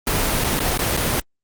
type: noise with dropouts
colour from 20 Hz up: pink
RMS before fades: -20 dBFS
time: 0.07-1.2 s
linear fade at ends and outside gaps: 1 ms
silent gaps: 0.44-0.444 / 0.592-0.603 / 0.775-0.791 / 0.967-0.973 s
effects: Opus 24 kbps